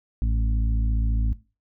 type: harmonic tone with a mistuned harmonic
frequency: 54.6 Hz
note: A1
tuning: 13 cents flat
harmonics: 1 / 2 / 4 / 5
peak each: -20 / -29 / -35 / -40 dBFS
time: 0.22-1.33 s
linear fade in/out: 0 ms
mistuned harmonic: 4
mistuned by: -23 cents
effects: noise-tail reverb RT60 0.3 s tail -17 dB re dry